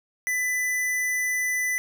square tone, 1997 Hz, B6, 19 cents sharp, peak -24 dBFS, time 0.27-1.78 s, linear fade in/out 0 ms, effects none

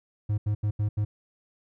triangle tone bursts at uneven times, 104.8 Hz, G#2, 16 cents sharp, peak -21 dBFS, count 5, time 0.29-0.38 / 0.46-0.55 / 0.63-0.71 / 0.79-0.89 / 0.97-1.05 s, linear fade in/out 10 ms, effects none

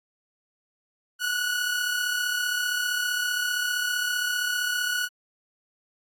sawtooth tone pair together, 1438.7 / 1474 Hz, F#6 / F#6, -49 / -7 cents, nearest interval unison, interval 42 cents, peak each -28 / -22 dBFS, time 1.19-5.09 s, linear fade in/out 50 ms, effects AAC 64 kbps

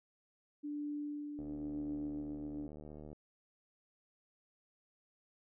sine tone with tremolo, 293.7 Hz, D4, in tune, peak -37 dBFS, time 0.63-2.68 s, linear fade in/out 20 ms, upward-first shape sine, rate 0.97 Hz, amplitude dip 40%
click train, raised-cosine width 2 ms, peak -37 dBFS, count 132, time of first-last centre 1.39-3.13 s, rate 75.3 Hz
effects none

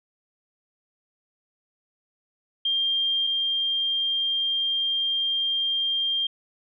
sine tone pair in turn, 3195 / 3195 Hz, G7 / G7, +32 / +32 cents, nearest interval unison, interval 0 cents, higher neither, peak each -21 / -22 dBFS, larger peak first, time 2.65-3.27 / 3.27-6.27 s, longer second, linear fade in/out 5 ms, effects none

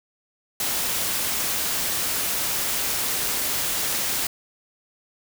white noise, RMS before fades -25 dBFS, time 0.6-4.27 s, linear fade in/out 2 ms, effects none

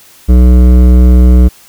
sine tone with hard clipping, 61.8 Hz, B1, 2 cents sharp, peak -3 dBFS, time 0.28-1.49 s, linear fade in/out 20 ms, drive 13 dB, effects white hiss -40 dBFS RMS until 1.68 s

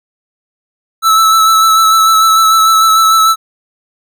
square tone with vibrato, 1312 Hz, E6, 9 cents flat, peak -6 dBFS, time 1.02-3.36 s, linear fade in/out 50 ms, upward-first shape sine, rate 6.7 Hz, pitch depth 19 cents each way, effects none

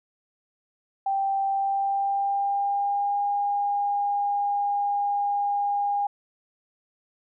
sine tone with pitch glide, 784 to 811.6 Hz, G5 to G#5, 0 to -40 cents, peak -22 dBFS, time 1.06-6.07 s, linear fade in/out 5 ms, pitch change +60 cents, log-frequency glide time 1.48-3.2 s, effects none

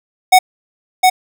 square tone with echo, 742 Hz, F#5, 5 cents sharp, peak -4 dBFS, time 0.32-0.39 s, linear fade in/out 10 ms, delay 710 ms, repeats 1, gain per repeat -3 dB, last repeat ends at 1.1 s, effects none

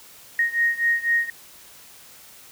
sine beating tone pair, 1864.7 / 1868.7 Hz, A#6 / A#6, 0 / +4 cents, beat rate 4 Hz, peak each -21 / -23 dBFS, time 0.39-1.3 s, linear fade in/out 2 ms, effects white hiss -47 dBFS RMS until 2.51 s

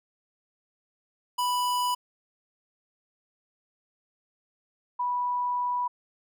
square / sine tone pair in turn, 987.8 / 982.3 Hz, B5 / B5, 0 / -10 cents, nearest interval unison, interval 10 cents, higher first, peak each -25 dBFS, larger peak neither, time 1.38-1.95 / 4.99-5.88 s, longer second, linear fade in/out 10 ms, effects none

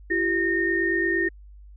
sine tone cluster, 338.4 / 387.1 / 1837 Hz, E4 / G4 / A#6, +45 / -22 / -26 cents, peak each -25 / -28 / -23 dBFS, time 0.1-1.29 s, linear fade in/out 10 ms, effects added 50 Hz sine -43 dBFS peak until 1.76 s

